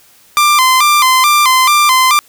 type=tone with vibrato; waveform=sawtooth; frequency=1107 Hz; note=C#6; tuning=3 cents flat; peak=-3 dBFS; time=0.37-2.19 s; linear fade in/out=0 ms; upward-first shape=square; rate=2.3 Hz; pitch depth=120 cents each way; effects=white hiss -46 dBFS RMS until 2.28 s